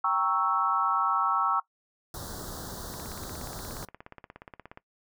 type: chord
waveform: sine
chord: G diminished seventh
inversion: none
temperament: equal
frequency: 784 / 932.3 / 1108.7 / 1318.5 Hz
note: G5 / Bb5 / Db6 / Fb6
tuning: 0 / 0 / 0 / 0 cents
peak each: -32 / -31 / -28 / -26 dBFS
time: 0.04-1.6 s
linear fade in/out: 5 ms
type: band-stop noise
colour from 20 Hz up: pink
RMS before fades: -39 dBFS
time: 2.14-3.85 s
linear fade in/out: 2 ms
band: 1600 to 3700 Hz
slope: 48 dB/octave
type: click train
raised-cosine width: 0.5 ms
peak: -28 dBFS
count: 32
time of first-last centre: 2.94-4.774 s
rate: 16.9 Hz
effects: noise-tail reverb RT60 0.1 s tail -19 dB re dry